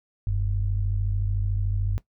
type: tone pair together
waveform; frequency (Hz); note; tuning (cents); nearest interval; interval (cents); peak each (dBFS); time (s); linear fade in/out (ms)
sine; 44.33 / 98; F1 / G2; +27 / 0; octave + major second; 1373; -25 / -25; 0.27-1.98; 0
effects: noise-tail reverb RT60 0.1 s tail -17 dB re dry